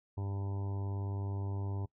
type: harmonic tone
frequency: 99 Hz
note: G2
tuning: 18 cents sharp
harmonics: 1 / 2 / 3 / 4 / 5 / 6 / 7 / 8 / 9 / 10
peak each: -34 / -50 / -48 / -49 / -59 / -57 / -58 / -57 / -53 / -58 dBFS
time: 0.17-1.86 s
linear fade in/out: 10 ms
effects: noise-tail reverb RT60 0.1 s tail -22 dB re dry